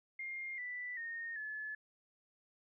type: tone with pitch steps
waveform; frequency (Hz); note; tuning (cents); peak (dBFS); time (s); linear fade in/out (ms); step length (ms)
sine; 2119 / 1977.1 / 1844.7 / 1721.2; C7 / B6 / A#6 / A6; +21 / +1 / -19 / -39; -40; 0.19-1.75; 5; 390
effects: none